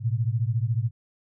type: beating tone pair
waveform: sine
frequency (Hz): 110.2 / 124.2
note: A2 / B2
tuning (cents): +3 / +10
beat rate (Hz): 14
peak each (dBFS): -24 / -26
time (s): 0-0.91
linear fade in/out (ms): 50
effects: none